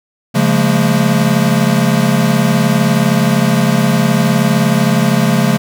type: chord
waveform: square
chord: Bb minor seventh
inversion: first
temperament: equal with one note detuned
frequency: 138.59 / 174.61 / 207.7 / 227.1 Hz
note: Db3 / F3 / Ab3 / Bb3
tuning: 0 / 0 / 0 / -45 cents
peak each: -16 dBFS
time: 0.34-5.58 s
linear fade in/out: 20 ms
effects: none